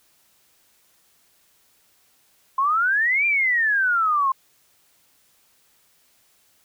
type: exponential two-way sweep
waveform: sine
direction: up then down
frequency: 1046.5 to 2410 to 1046.5 Hz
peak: -17 dBFS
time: 2.58-4.32 s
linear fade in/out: 5 ms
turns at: 3.26 s
effects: white hiss -61 dBFS RMS until 6.64 s